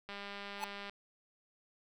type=click train; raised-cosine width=0.3 ms; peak=-29 dBFS; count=163; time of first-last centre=0.09-0.896 s; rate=201 Hz
type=tone with exponential growth; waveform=square; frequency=860 Hz; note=A5; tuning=40 cents flat; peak=-32 dBFS; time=0.56-0.64 s; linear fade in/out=0 ms; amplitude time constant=16 ms
effects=none

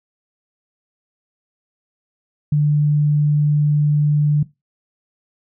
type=tone; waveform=sine; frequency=148.2 Hz; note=D3; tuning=16 cents sharp; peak=-12 dBFS; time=2.52-4.43 s; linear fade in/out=5 ms; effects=noise-tail reverb RT60 0.2 s tail -18 dB re dry

